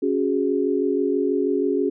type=chord; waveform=sine; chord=C# suspended fourth; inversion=none; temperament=just; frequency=277.2 / 369.6 / 415.8 Hz; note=C#4 / F#4 / G#4; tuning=0 / -2 / +2 cents; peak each=-23 dBFS; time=0.02-1.9 s; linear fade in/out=10 ms; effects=none